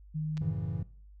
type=tone; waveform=sine; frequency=154.7 Hz; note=D#3; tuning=10 cents flat; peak=-30 dBFS; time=0.14-0.55 s; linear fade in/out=20 ms
type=clicks; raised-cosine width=0.2 ms; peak=-30 dBFS; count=2; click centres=0.371 / 0.377 s
type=chord; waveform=triangle; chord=F# minor seventh; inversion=none; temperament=equal; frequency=92.5 / 110 / 138.59 / 164.81 Hz; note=F#2 / A2 / C#3 / E3; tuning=0 / 0 / 0 / 0 cents; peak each=-35 dBFS; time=0.41-0.83 s; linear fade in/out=5 ms
effects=noise-tail reverb RT60 0.5 s tail -20 dB re dry + added 50 Hz sine -50 dBFS peak until 1.2 s